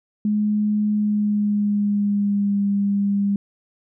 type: tone with pitch glide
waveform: sine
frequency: 210 to 200.7 Hz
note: G#3 to G3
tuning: +19 to +41 cents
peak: -17 dBFS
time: 0.25-3.36 s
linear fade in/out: 2 ms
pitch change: -78 cents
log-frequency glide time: 0.95-2.65 s
effects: none